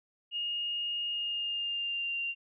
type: tone with pitch glide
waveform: sine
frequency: 2850 to 2775 Hz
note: F7 to F7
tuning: +34 to -12 cents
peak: -31 dBFS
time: 0.31-2.35 s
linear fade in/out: 50 ms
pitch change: -46 cents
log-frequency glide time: 1.1-2.2 s
effects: none